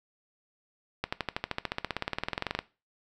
accelerating click train, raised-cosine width 0.3 ms, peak -13 dBFS, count 27, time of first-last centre 1.04-2.59 s, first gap 85 ms, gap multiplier 0.97, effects noise-tail reverb RT60 0.3 s tail -18 dB re dry

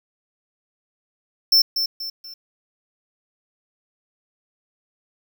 square tone with echo, 5350 Hz, E8, 25 cents sharp, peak -12 dBFS, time 1.52-1.62 s, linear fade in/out 5 ms, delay 240 ms, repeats 3, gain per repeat -8 dB, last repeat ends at 2.34 s, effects 9-bit

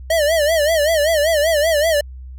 square tone with vibrato, 621 Hz, D#5, 3 cents flat, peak -14 dBFS, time 0.1-2.01 s, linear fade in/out 5 ms, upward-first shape sine, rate 5.2 Hz, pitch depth 130 cents each way, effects added 64 Hz sine -31 dBFS peak until 2.38 s

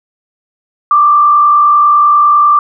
sine tone with frequency modulation, 1179 Hz, D6, 6 cents sharp, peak -4 dBFS, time 0.91-2.59 s, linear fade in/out 2 ms, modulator 50 Hz, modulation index 0.49, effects none

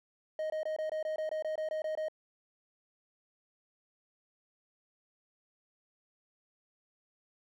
triangle tone bursts, 624 Hz, D#5, 5 cents sharp, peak -30 dBFS, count 13, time 0.39-2.084 s, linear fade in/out 2 ms, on 110 ms, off 22 ms, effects none

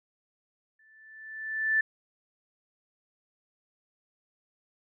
sine tone with exponential growth, 1760 Hz, A6, in tune, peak -20 dBFS, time 0.79-1.81 s, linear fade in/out 5 ms, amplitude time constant 220 ms, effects none

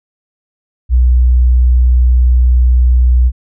sine tone, 61.74 Hz, B1, in tune, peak -5 dBFS, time 0.89-3.32 s, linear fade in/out 50 ms, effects none

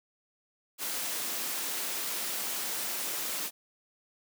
white high-pass noise, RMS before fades -34 dBFS, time 0.78-3.51 s, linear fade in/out 50 ms, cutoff 190 Hz, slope 24 dB/octave, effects none

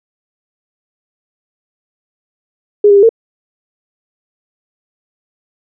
sine tone with pitch steps, 413.1 / 403.2 / 399.1 / 454.7 Hz, G#4 / G4 / G4 / A#4, -9 / +49 / +31 / -43 cents, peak -3 dBFS, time 2.84-3.092 s, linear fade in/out 5 ms, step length 63 ms, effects none

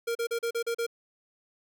square tone bursts, 466.2 Hz, A#4, in tune, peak -28 dBFS, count 7, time 0.07-0.866 s, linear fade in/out 10 ms, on 82 ms, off 37 ms, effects none

